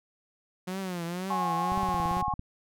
sawtooth tone with vibrato, 180.2 Hz, F#3, 45 cents flat, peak -28 dBFS, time 0.67-2.22 s, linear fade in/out 10 ms, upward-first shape triangle, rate 2 Hz, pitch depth 140 cents each way
sine chord, F# suspended second, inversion none, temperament equal with one note detuned, 740 / 830.6 / 1084.7 Hz, F#5 / G#5 / C#6, 0 / 0 / -38 cents, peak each -36 / -30 / -30 dBFS, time 1.3-2.34 s, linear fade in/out 5 ms
click train, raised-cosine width 5 ms, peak -24 dBFS, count 13, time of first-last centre 1.72-2.394 s, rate 17.8 Hz
effects none

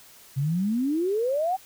sine exponential sweep, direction up, 130.4 to 783 Hz, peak -22 dBFS, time 0.36-1.57 s, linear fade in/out 20 ms, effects white hiss -51 dBFS RMS until 1.65 s

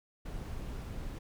brown noise, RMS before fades -40 dBFS, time 0.25-1.19 s, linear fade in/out 10 ms, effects none

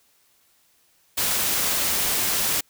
white noise, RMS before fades -23 dBFS, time 1.17-2.61 s, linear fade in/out 10 ms, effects white hiss -62 dBFS RMS until 2.69 s

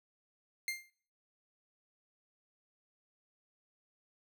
sawtooth tone with exponential decay, 2107 Hz, C7, 12 cents sharp, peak -28 dBFS, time 0.68-0.9 s, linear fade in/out 1 ms, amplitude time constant 47 ms, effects noise-tail reverb RT60 0.5 s tail -19 dB re dry

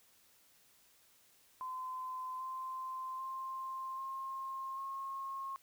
sine tone with pitch steps, 1027 / 1040.1 / 1053.4 / 1066.9 / 1080.6 Hz, C6 / C6 / C6 / C6 / C#6, -33 / -11 / +11 / +33 / -44 cents, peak -39 dBFS, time 1.61-5.56 s, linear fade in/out 0 ms, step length 790 ms, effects white hiss -67 dBFS RMS until 5.62 s

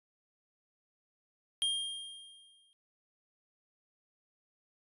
square tone with exponential decay, 3213 Hz, G7, 42 cents sharp, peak -28 dBFS, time 1.62-2.73 s, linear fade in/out 0 ms, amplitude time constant 240 ms, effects resampled to 32000 Hz

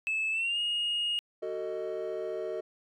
sine tone with pitch glide, 2610 to 2863 Hz, E7 to F7, -18 to +42 cents, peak -26 dBFS, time 0.07-1.19 s, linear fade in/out 0 ms, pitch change +160 cents, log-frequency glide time 0.31-0.59 s
triangle chord, D# diminished, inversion first, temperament just, 373.4 / 448 / 622.3 Hz, F#4 / A4 / D#5, +16 / +31 / 0 cents, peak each -34 / -34 / -34 dBFS, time 1.42-2.61 s, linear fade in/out 10 ms
effects tanh soft clip ceiling -25 dBFS

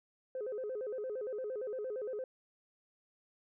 sine tone with vibrato, 466.2 Hz, A#4, in tune, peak -35 dBFS, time 0.35-2.24 s, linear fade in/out 2 ms, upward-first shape square, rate 8.7 Hz, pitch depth 180 cents each way, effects tanh soft clip ceiling -33 dBFS

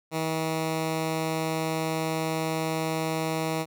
10% pulse tone, 160 Hz, D#3, 49 cents sharp, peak -18 dBFS, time 0.11-3.66 s, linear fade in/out 50 ms, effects none

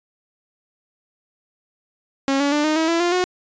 sawtooth tone with pitch steps, 272.7 / 284.1 / 296 / 308.4 / 321.3 / 334.8 / 348.8 / 363.4 Hz, C#4 / C#4 / D4 / D#4 / E4 / E4 / F4 / F#4, -28 / +43 / +14 / -15 / -44 / +27 / -2 / -31 cents, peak -13 dBFS, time 2.28-3.24 s, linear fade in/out 0 ms, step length 120 ms, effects resampled to 16000 Hz

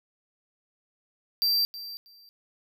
square tone with echo, 4699 Hz, D8, in tune, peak -22 dBFS, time 1.42-1.65 s, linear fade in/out 0 ms, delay 320 ms, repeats 2, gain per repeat -15 dB, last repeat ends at 2.29 s, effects none

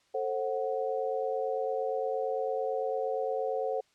sine chord, F# diminished, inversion first, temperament just, 444 / 532.8 / 740 Hz, A4 / C5 / F#5, +16 / +31 / 0 cents, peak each -33 / -32 / -35 dBFS, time 0.14-3.81 s, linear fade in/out 10 ms, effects white hiss -68 dBFS RMS until 3.94 s + low-pass 6000 Hz 12 dB/octave

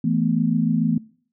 sine chord, E suspended fourth, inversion none, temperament equal, 164.81 / 220 / 246.9 Hz, E3 / A3 / B3, 0 / 0 / 0 cents, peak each -22 dBFS, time 0.04-0.98 s, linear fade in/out 5 ms, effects noise-tail reverb RT60 0.5 s tail -22 dB re dry

